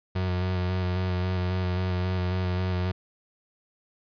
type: tone with vibrato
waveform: 35% pulse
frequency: 91.3 Hz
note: F#2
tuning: 23 cents flat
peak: -23 dBFS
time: 0.15-2.92 s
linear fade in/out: 10 ms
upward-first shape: square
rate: 3.7 Hz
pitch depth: 20 cents each way
effects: resampled to 11025 Hz